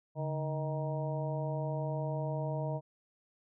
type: harmonic tone with a mistuned harmonic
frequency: 156.8 Hz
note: D#3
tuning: 14 cents sharp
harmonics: 1 / 2 / 3 / 4 / 5 / 6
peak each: -34 / -46 / -43 / -38 / -49 / -44 dBFS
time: 0.15-2.81 s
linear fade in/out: 50 ms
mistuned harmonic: 1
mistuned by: -140 cents
effects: none